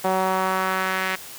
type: tone with band-pass filter sweep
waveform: sawtooth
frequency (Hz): 188.1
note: F#3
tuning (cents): +29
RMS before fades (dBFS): -23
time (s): 0.04-1.16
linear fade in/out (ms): 10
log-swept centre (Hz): 750 to 2000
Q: 1.7
effects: white hiss -39 dBFS RMS until 1.38 s + high-pass 60 Hz 12 dB/octave